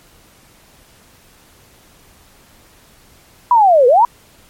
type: linear two-way sweep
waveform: sine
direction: down then up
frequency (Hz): 1001 to 466.2 to 1001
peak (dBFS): -6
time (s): 3.51-4.05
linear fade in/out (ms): 2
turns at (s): 3.87
effects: pink hiss -48 dBFS RMS until 4.49 s + MP3 64 kbps